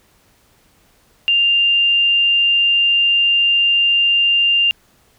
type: tone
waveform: sine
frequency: 2794 Hz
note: F7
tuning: in tune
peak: -11 dBFS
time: 1.28-4.71 s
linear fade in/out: 0 ms
effects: pink hiss -55 dBFS RMS until 5.18 s